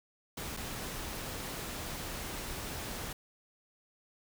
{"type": "noise with dropouts", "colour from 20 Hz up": "pink", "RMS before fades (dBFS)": -40, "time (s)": [0.37, 3.13], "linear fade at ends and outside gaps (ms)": 5, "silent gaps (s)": [0.567, 0.571], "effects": []}